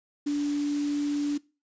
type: tone in noise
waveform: sine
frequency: 290.2 Hz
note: D4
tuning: 21 cents flat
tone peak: -24 dBFS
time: 0.26-1.38 s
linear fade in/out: 10 ms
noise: white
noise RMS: -42 dBFS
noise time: 0.26-1.38 s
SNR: +15 dB
effects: noise-tail reverb RT60 0.3 s tail -21 dB re dry + resampled to 16000 Hz